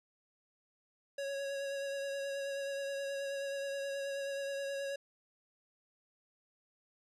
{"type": "tone with vibrato", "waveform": "square", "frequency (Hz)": 554.4, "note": "C#5", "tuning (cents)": 0, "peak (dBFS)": -37, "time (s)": [1.18, 4.96], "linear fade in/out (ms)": 5, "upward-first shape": "triangle", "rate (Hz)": 9.4, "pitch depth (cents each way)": 21, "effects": ["low-pass 9000 Hz 12 dB/octave"]}